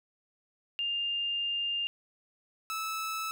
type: tone pair in turn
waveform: sine / sawtooth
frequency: 2805 / 1307.4 Hz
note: F7 / E6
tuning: +7 / -15 cents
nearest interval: octave + minor second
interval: 1322 cents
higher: first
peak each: -29 / -29 dBFS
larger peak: neither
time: 0.79-1.87 / 2.7-3.31 s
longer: first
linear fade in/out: 0 ms
effects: none